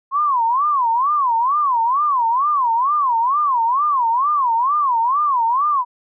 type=tone with vibrato; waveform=sine; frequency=1046.5 Hz; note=C6; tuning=in tune; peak=-14 dBFS; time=0.11-5.85 s; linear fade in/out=50 ms; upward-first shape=sine; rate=2.2 Hz; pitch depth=250 cents each way; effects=none